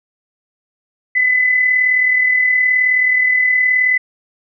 sine tone pair together, 2007 / 2046 Hz, B6 / C7, +27 / -39 cents, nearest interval unison, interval 34 cents, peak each -11 / -22 dBFS, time 1.15-3.98 s, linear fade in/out 10 ms, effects none

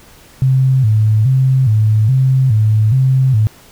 sine tone with vibrato, 119.3 Hz, A#2, 41 cents sharp, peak -8 dBFS, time 0.42-3.47 s, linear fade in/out 0 ms, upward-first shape square, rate 1.2 Hz, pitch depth 170 cents each way, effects pink hiss -43 dBFS RMS until 3.71 s

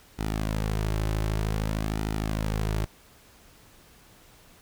sawtooth tone with flanger, 53.2 Hz, G#1, 42 cents sharp, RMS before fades -28 dBFS, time 0.18-2.86 s, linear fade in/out 20 ms, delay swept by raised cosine 1.8 to 4.3 ms, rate 0.53 Hz, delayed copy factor -0.55, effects pink hiss -55 dBFS RMS until 4.61 s

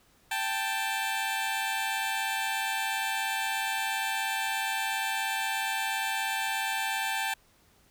15% pulse tone pair together, 784 / 881 Hz, G5 / A5, 0 / +2 cents, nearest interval major second, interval 202 cents, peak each -25 dBFS, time 0.31-7.34 s, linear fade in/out 5 ms, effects pink hiss -63 dBFS RMS until 7.9 s

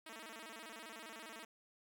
5% pulse tone with vibrato, 267.1 Hz, C4, 36 cents sharp, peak -38 dBFS, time 0.06-1.45 s, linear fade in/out 5 ms, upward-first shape square, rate 15 Hz, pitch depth 300 cents each way, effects none

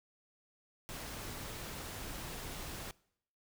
pink noise, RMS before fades -44 dBFS, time 0.89-2.91 s, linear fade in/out 0 ms, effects noise-tail reverb RT60 0.7 s tail -23 dB re dry

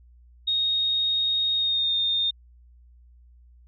sine tone with pitch glide, 3729 to 3654 Hz, A#7 to A#7, 0 to -35 cents, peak -21 dBFS, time 0.47-2.31 s, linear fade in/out 10 ms, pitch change -35 cents, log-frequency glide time 1.55-1.95 s, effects added 60 Hz sine -50 dBFS peak until 3.67 s

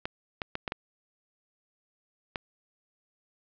clicks, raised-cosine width 0.3 ms, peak -15 dBFS, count 6, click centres 0.055 / 0.418 / 0.554 / 0.678 / 0.721 / 2.358 s, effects low-pass 4000 Hz 12 dB/octave

